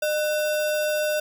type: tone with sample-and-hold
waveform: sine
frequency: 607 Hz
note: D#5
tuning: 43 cents flat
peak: -21 dBFS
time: 0.02-1.2 s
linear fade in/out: 5 ms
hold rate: 2100 Hz
effects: none